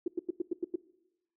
sine tone bursts, 349.2 Hz, F4, in tune, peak -27 dBFS, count 7, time 0.06-0.758 s, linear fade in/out 5 ms, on 20 ms, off 93 ms, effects noise-tail reverb RT60 1.0 s tail -21 dB re dry

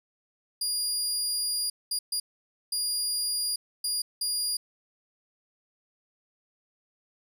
25% pulse tone bursts at uneven times, 4837 Hz, D#8, 50 cents flat, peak -22 dBFS, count 6, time 0.61-1.7 / 1.91-1.99 / 2.12-2.2 / 2.72-3.56 / 3.84-4.02 / 4.21-4.57 s, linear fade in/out 5 ms, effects none

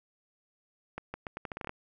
accelerating click train, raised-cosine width 0.5 ms, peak -22 dBFS, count 11, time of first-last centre 0.98-1.694 s, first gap 160 ms, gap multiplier 0.8, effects none

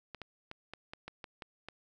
clicks, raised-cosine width 0.3 ms, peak -27 dBFS, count 9, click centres 0.147 / 0.217 / 0.514 / 0.736 / 0.935 / 1.08 / 1.242 / 1.422 / 1.686 s, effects none

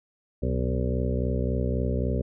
harmonic tone with a mistuned harmonic, 63.7 Hz, C2, 46 cents flat, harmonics 1 / 2 / 3 / 4 / 6 / 7 / 8 / 9, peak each -27 / -30 / -32 / -33 / -35 / -35 / -36 / -37 dBFS, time 0.42-2.22 s, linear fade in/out 10 ms, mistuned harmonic 1, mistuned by +130 cents, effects none

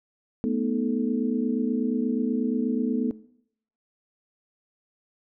sine tone cluster, 217.5 / 245.8 / 312.2 / 435.4 Hz, A3 / B3 / D#4 / A4, -20 / -8 / +6 / -18 cents, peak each -28 / -25 / -32 / -32 dBFS, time 0.44-3.11 s, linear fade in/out 0 ms, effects noise-tail reverb RT60 0.7 s tail -19 dB re dry

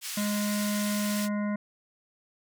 white band-pass noise, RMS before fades -36 dBFS, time 0.01-1.29 s, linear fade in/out 50 ms, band 1700 to 11000 Hz, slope 12 dB/octave
harmonic tone, 207.2 Hz, G#3, 4 cents flat, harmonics 1 / 3 / 5 / 7 / 9 / 10, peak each -27 / -37 / -41 / -44 / -46 / -47 dBFS, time 0.17-1.56 s, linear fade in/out 5 ms
effects none

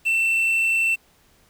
triangle tone with quantisation, 2682 Hz, E7, 29 cents sharp, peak -16 dBFS, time 0.05-0.96 s, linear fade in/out 20 ms, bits 7, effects pink hiss -58 dBFS RMS until 1.49 s

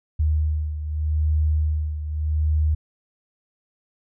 sine beating tone pair, 76.6 / 77.42 Hz, D#2 / D#2, -27 / -8 cents, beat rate 0.82 Hz, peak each -20 / -26 dBFS, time 0.19-2.75 s, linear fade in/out 10 ms, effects none

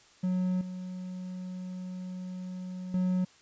triangle tone with level steps, 183.3 Hz, F#3, 16 cents flat, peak -24 / -34 / -23 dBFS, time 0.23-3.25 s, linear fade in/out 10 ms, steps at 0.61 / 2.94 s, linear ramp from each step 2 ms, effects white hiss -59 dBFS RMS until 3.41 s + resampled to 16000 Hz

